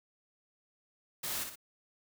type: noise with echo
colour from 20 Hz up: white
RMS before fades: -37 dBFS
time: 1.23-1.44 s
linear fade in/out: 10 ms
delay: 59 ms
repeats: 2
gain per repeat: -6 dB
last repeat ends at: 1.558 s
effects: none